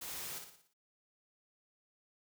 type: noise with echo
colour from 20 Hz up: white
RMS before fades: -44 dBFS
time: 0.01-0.39 s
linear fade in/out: 10 ms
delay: 58 ms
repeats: 6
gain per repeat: -6 dB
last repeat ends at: 0.738 s
effects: none